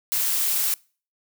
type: noise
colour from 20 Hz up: blue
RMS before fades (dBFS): -23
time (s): 0.12-0.74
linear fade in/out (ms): 0
effects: noise-tail reverb RT60 0.4 s tail -25 dB re dry

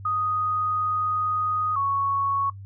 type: tone pair in turn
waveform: sine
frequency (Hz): 1244.5 / 1108.7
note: D#6 / C#6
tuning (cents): 0 / 0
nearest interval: major second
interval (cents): 200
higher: first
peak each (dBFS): -22 / -21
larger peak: second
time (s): 0.05-1.76 / 1.76-2.5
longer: first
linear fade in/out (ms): 5
effects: noise-tail reverb RT60 0.1 s tail -22 dB re dry + added 98 Hz sine -37 dBFS peak until 2.65 s

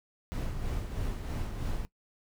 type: noise with tremolo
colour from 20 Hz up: brown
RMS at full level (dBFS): -32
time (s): 0.32-1.85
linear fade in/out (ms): 0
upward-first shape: sine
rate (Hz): 3.1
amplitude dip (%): 45
effects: noise-tail reverb RT60 0.1 s tail -19 dB re dry

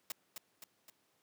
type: noise with echo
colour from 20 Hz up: white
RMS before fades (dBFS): -40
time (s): 0.1-0.12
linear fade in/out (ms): 2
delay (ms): 260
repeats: 3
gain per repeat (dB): -5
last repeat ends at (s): 0.9
effects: pink hiss -74 dBFS RMS until 1.22 s + high-pass 200 Hz 12 dB/octave

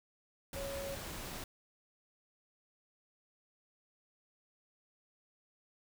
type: tone in noise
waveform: sine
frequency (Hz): 554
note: C#5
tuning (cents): -1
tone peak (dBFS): -40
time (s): 0.56-0.95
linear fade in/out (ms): 2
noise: pink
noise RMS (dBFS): -44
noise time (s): 0.53-1.44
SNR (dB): +1
effects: none

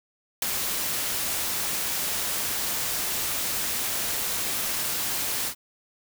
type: noise with ADSR envelope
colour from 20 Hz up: white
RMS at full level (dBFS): -19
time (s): 0.42-5.55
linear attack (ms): 5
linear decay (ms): 3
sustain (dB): -9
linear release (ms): 81
effects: none

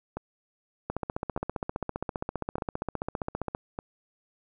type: two click trains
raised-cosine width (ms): 1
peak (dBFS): -16 / -19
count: 41 / 4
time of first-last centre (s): 0.9-3.549 / 0.17-3.789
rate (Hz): 15.1 / 0.829
effects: none

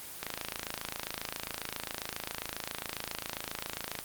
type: click train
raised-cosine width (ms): 0.2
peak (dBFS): -16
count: 104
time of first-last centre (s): 0.23-3.989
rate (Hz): 27.4
effects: white hiss -44 dBFS RMS until 4.04 s + Opus 24 kbps

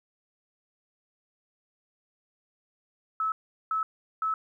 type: tone bursts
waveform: sine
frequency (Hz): 1300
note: E6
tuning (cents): -24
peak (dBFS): -25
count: 3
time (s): 3.2-4.34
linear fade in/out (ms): 2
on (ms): 120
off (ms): 390
effects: 11-bit

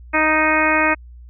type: harmonic tone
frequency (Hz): 311.1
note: D#4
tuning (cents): 0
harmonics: 1 / 2 / 3 / 4 / 5 / 6 / 7 / 8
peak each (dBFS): -22 / -22 / -22 / -22 / -22 / -22 / -22 / -22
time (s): 0.13-0.95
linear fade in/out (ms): 20
effects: added 60 Hz sine -37 dBFS peak until 1.29 s

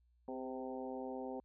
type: harmonic tone with a mistuned harmonic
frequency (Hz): 129.5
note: C3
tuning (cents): -17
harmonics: 2 / 3 / 4 / 5 / 6 / 7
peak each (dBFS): -45 / -47 / -46 / -53 / -49 / -54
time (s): 0.28-1.4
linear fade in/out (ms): 2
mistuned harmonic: 3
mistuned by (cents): +35
effects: added 60 Hz sine -69 dBFS peak until 1.44 s

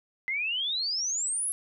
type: exponential sweep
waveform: sine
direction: up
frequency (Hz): 2028 to 11190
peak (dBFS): -27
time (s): 0.28-1.52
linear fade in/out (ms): 0
effects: none

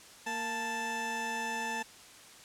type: tone pair together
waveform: 20% pulse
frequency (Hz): 231 / 880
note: A#3 / A5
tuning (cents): -16 / 0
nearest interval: octave + major seventh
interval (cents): 2316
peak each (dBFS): -36 / -29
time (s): 0.26-1.83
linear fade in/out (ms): 10
effects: white hiss -53 dBFS RMS until 2.44 s + low-pass 9000 Hz 12 dB/octave

